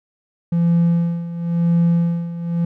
triangle tone with tremolo, 170 Hz, F3, 46 cents flat, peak -9 dBFS, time 0.52-2.65 s, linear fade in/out 5 ms, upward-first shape sine, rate 0.96 Hz, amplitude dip 80%, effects tanh soft clip ceiling -6 dBFS

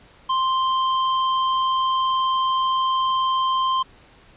square tone, 1046.5 Hz, C6, in tune, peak -19 dBFS, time 0.29-3.83 s, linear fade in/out 10 ms, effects pink hiss -51 dBFS RMS until 4.36 s + resampled to 8000 Hz

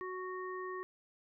harmonic tone, 370 Hz, F#4, in tune, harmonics 1 / 3 / 5, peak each -41 / -43 / -48 dBFS, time 0.01-0.83 s, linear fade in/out 0 ms, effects none

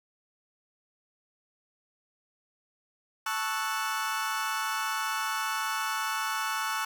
35% pulse chord, F# minor seventh, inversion first, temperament equal, 880 / 1108.7 / 1318.5 / 1480 Hz, A5 / C#6 / E6 / F#6, 0 / 0 / 0 / 0 cents, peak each -33 dBFS, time 3.26-6.85 s, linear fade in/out 5 ms, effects none

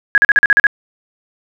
sine tone bursts, 1661.2 Hz, G#6, in tune, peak -5 dBFS, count 8, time 0.15-0.668 s, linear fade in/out 0 ms, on 28 ms, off 42 ms, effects none

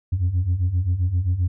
sine beating tone pair, 85 / 92.6 Hz, F2 / F#2, -46 / +2 cents, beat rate 7.6 Hz, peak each -22 / -18 dBFS, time 0.12-1.48 s, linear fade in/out 10 ms, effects tanh soft clip ceiling -15 dBFS

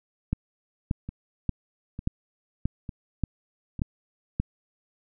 two click trains, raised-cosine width 5 ms, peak -22 / -12 dBFS, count 4 / 8, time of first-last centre 1.09-3.793 / 0.33-4.4 s, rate 1.11 / 1.72 Hz, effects none

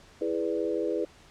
sine chord, E dominant seventh, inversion none, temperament equal, 329.6 / 415.3 / 493.9 / 587.3 Hz, E4 / G#4 / B4 / D5, 0 / 0 / 0 / 0 cents, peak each -31 / -31 / -31 / -36 dBFS, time 0.21-1.05 s, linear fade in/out 5 ms, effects pink hiss -55 dBFS RMS until 1.3 s + low-pass 7000 Hz 12 dB/octave

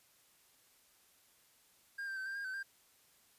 triangle tone with pitch steps, 1610 / 1574 / 1538 / 1582 / 1615 / 1527 / 1590 Hz, G6 / G6 / G6 / G6 / G#6 / G6 / G6, +46 / +7 / -33 / +15 / -49 / -46 / +24 cents, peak -37 dBFS, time 1.98-2.631 s, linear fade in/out 10 ms, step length 93 ms, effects white hiss -68 dBFS RMS until 3.38 s + resampled to 32000 Hz

